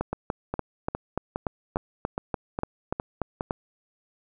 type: two click trains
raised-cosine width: 1 ms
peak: -14 / -12 dBFS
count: 9 / 13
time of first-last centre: 0.13-3.409 / 0.01-3.509 s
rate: 2.44 / 3.43 Hz
effects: none